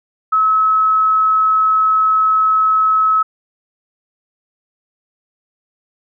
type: tone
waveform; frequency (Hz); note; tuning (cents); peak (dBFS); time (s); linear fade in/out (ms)
sine; 1290; E6; -38; -10; 0.32-3.23; 10
effects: none